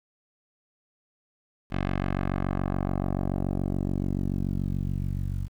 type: tone with low-pass filter sweep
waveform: 10% pulse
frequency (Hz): 47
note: F#1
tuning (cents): +28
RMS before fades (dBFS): -28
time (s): 1.7-5.49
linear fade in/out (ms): 50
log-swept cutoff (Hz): 2800 to 100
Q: 1
effects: 9-bit